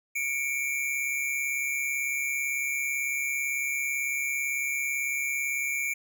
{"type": "tone pair together", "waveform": "square", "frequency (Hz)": [2227, 2365], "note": ["C#7", "D7"], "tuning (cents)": [7, 12], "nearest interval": "minor second", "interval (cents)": 105, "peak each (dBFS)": [-32, -30], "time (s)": [0.15, 5.94], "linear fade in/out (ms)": 10, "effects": []}